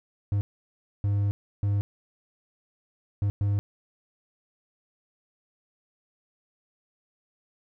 triangle tone bursts at uneven times, 101.3 Hz, G#2, 43 cents flat, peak -20 dBFS, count 5, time 0.32-0.41 / 1.04-1.31 / 1.63-1.81 / 3.22-3.3 / 3.41-3.59 s, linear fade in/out 0 ms, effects none

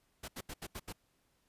pink noise bursts, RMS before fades -43 dBFS, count 6, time 0.23-0.927 s, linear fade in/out 10 ms, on 52 ms, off 77 ms, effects pink hiss -75 dBFS RMS until 1.48 s + resampled to 32000 Hz

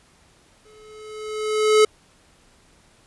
square tone with exponential growth, 429.6 Hz, A4, 41 cents flat, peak -11 dBFS, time 0.65-1.85 s, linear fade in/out 5 ms, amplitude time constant 260 ms, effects pink hiss -56 dBFS RMS until 3.06 s + resampled to 24000 Hz

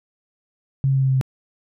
sine tone with pitch steps, 136 / 135.06 / 134.13 / 133.2 / 132.28 / 131.37 Hz, C#3 / C#3 / C3 / C3 / C3 / C3, -33 / -45 / +43 / +31 / +19 / +7 cents, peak -15 dBFS, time 0.84-1.212 s, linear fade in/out 0 ms, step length 62 ms, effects none

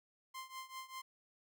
sawtooth tone with tremolo, 1046.5 Hz, C6, in tune, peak -39 dBFS, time 0.34-1.02 s, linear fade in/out 10 ms, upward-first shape triangle, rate 5.1 Hz, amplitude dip 90%, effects none

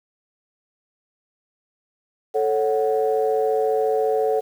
sine chord, F# minor, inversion first, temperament equal, 440 / 554.4 / 740 Hz, A4 / C#5 / F#5, 0 / 0 / 0 cents, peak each -19 / -24 / -24 dBFS, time 2.34-4.41 s, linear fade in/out 20 ms, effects tanh soft clip ceiling -9 dBFS + 8-bit

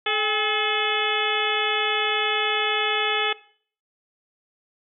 harmonic tone with a mistuned harmonic, 429.1 Hz, A4, 43 cents flat, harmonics 1 / 2 / 3 / 4 / 5 / 6 / 7 / 8, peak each -29 / -29 / -29 / -29 / -29 / -29 / -29 / -29 dBFS, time 0.06-3.33 s, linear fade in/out 5 ms, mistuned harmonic 2, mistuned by -88 cents, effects noise-tail reverb RT60 0.5 s tail -18 dB re dry

